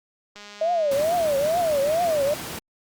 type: click train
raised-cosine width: 0.2 ms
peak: -25 dBFS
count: 139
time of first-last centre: 0.36-1.03 s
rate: 206 Hz
type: tone with vibrato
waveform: sine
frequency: 622.3 Hz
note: D#5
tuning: in tune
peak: -19 dBFS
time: 0.61-2.34 s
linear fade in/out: 5 ms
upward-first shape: triangle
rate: 2.3 Hz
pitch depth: 250 cents each way
type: high-pass noise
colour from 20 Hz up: pink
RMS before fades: -34 dBFS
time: 0.91-2.59 s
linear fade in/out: 5 ms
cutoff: 110 Hz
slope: 12 dB/octave
effects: Opus 48 kbps